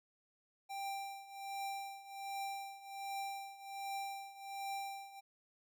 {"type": "tone with tremolo", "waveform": "square", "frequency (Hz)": 788, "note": "G5", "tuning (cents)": 9, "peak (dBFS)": -39, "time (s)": [0.69, 5.21], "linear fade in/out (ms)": 20, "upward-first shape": "triangle", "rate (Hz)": 1.3, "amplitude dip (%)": 85, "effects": []}